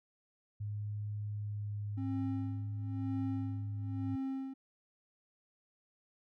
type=tone with vibrato; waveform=sine; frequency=103.83 Hz; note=G#2; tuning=in tune; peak=-36 dBFS; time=0.6-4.16 s; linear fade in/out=10 ms; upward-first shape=sine; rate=0.52 Hz; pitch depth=10 cents each way
type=tone with tremolo; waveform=triangle; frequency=267 Hz; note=C4; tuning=35 cents sharp; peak=-32 dBFS; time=1.97-4.54 s; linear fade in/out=10 ms; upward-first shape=sine; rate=1 Hz; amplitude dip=90%
effects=none